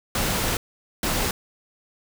pink noise bursts at uneven times, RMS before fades -24 dBFS, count 2, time 0.15-0.57 / 1.03-1.31 s, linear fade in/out 2 ms, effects none

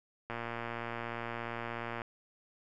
click train, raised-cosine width 0.5 ms, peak -23 dBFS, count 202, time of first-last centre 0.3-2.018 s, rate 117 Hz, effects none

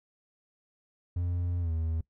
triangle tone with pitch glide, 87.8 to 80.98 Hz, F2 to E2, +10 to -30 cents, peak -26 dBFS, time 1.16-2.01 s, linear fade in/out 5 ms, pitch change -140 cents, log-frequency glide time 1.6-1.71 s, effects noise-tail reverb RT60 0.1 s tail -21 dB re dry

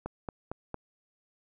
click train, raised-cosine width 1 ms, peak -21 dBFS, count 4, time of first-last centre 0.06-0.743 s, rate 4.39 Hz, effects none

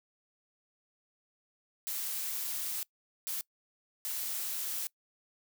blue noise bursts at uneven times, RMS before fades -36 dBFS, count 3, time 1.87-2.83 / 3.27-3.41 / 4.05-4.87 s, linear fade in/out 0 ms, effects noise-tail reverb RT60 0.1 s tail -23 dB re dry

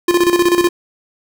square tone with tremolo, 349.2 Hz, F4, in tune, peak -9 dBFS, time 0.08-0.69 s, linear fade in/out 5 ms, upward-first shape square, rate 16 Hz, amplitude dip 65%, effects none

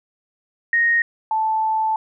sine tone pair in turn, 1864.7 / 877.2 Hz, A#6 / A5, 0 / -6 cents, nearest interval octave + minor second, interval 1306 cents, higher first, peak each -14 / -17 dBFS, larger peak first, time 0.73-1.02 / 1.31-1.96 s, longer second, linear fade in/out 2 ms, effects none

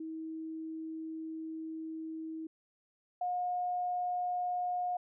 sine tone pair in turn, 319.9 / 718.2 Hz, D#4 / F5, +48 / +48 cents, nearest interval octave + major second, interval 1400 cents, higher second, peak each -38 / -31 dBFS, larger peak second, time 0-2.47 / 3.21-4.97 s, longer first, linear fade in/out 5 ms, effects none

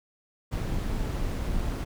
brown noise with amplitude modulation, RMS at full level -27 dBFS, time 0.51-1.85 s, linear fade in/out 20 ms, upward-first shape sine, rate 201 Hz, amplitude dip 45%, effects none

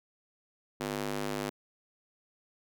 square tone with high-pass filter, 50.7 Hz, G#1, 41 cents flat, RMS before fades -35 dBFS, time 0.8-1.5 s, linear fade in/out 5 ms, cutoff 270 Hz, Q 1, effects none

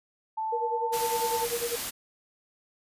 sine tone with pitch glide, 880 to 890.2 Hz, A5 to A5, 0 to +20 cents, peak -28 dBFS, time 0.37-1.45 s, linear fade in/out 10 ms, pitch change +20 cents, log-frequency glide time 0.74-0.82 s
sine tone with tremolo, 473 Hz, A#4, 25 cents sharp, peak -26 dBFS, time 0.52-1.76 s, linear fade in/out 10 ms, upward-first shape sine, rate 10 Hz, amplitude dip 90%
white noise, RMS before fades -33 dBFS, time 0.92-1.91 s, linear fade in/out 20 ms
effects resampled to 32000 Hz

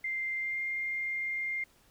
sine tone with pitch glide, 2093 to 2111 Hz, C7 to C7, 0 to +15 cents, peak -31 dBFS, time 0.04-1.64 s, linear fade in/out 5 ms, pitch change +15 cents, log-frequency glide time 0.37-0.61 s, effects pink hiss -64 dBFS RMS until 1.9 s

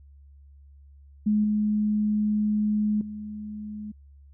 sine tone with level steps, 211.1 Hz, G#3, 29 cents sharp, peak -19 / -21 / -33 dBFS, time 1.26-3.92 s, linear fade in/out 10 ms, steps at 1.44 / 3.01 s, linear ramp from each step 2 ms, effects added 70 Hz sine -48 dBFS peak until 4.33 s

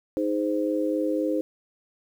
sine chord, Ab major, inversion second, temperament just, 311.5 / 415.3 / 519.1 Hz, Eb4 / Ab4 / C5, +2 / 0 / -14 cents, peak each -25 / -31 / -27 dBFS, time 0.17-1.41 s, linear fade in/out 0 ms, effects 9-bit

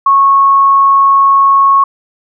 sine tone, 1100 Hz, C#6, 14 cents flat, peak -4 dBFS, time 0.06-1.84 s, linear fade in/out 5 ms, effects none

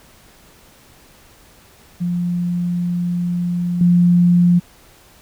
sine tone with level steps, 175.4 Hz, F3, 8 cents sharp, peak -17 / -9 dBFS, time 2-4.6 s, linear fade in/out 20 ms, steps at 3.81 s, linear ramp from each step 2 ms, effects pink hiss -48 dBFS RMS until 5.21 s

